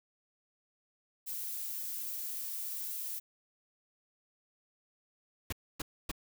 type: noise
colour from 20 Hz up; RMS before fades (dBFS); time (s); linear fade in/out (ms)
violet; -39; 1.26-3.2; 20
type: noise bursts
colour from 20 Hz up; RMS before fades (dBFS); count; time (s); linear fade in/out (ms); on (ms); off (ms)
pink; -36; 3; 5.5-6.115; 5; 25; 270
effects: none